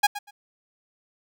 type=tone with echo; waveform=sawtooth; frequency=822 Hz; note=G#5; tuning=18 cents flat; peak=-11 dBFS; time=0.03-0.07 s; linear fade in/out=10 ms; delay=120 ms; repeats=2; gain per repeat=-15 dB; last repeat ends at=0.31 s; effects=none